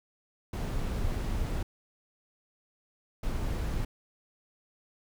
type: noise bursts at uneven times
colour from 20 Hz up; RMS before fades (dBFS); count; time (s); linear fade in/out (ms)
brown; -31; 2; 0.53-1.63 / 3.23-3.85; 5
effects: none